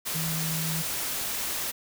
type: tone in noise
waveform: sine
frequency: 161 Hz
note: E3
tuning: 41 cents flat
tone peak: -30 dBFS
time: 0.14-0.83 s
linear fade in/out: 20 ms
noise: white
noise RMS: -31 dBFS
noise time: 0.05-1.72 s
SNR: -2 dB
effects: none